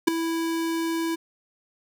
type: tone with ADSR envelope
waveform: square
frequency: 329.6 Hz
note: E4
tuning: in tune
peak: -12 dBFS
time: 0.07-1.16 s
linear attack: 12 ms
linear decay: 4 ms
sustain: -13 dB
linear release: 17 ms
effects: none